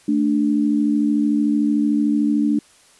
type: tone pair together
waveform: sine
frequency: 220 / 293.4 Hz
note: A3 / D4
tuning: 0 / -2 cents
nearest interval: perfect fourth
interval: 498 cents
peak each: -19 / -17 dBFS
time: 0.08-2.59 s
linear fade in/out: 5 ms
effects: white hiss -52 dBFS RMS until 2.99 s + resampled to 24000 Hz